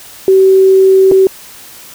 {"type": "tone with dropouts", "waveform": "sine", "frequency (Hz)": 382.2, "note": "G4", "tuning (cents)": -44, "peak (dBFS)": -3, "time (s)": [0.28, 1.27], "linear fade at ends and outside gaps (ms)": 1, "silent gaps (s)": [1.114, 1.119], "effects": ["white hiss -34 dBFS RMS until 1.94 s"]}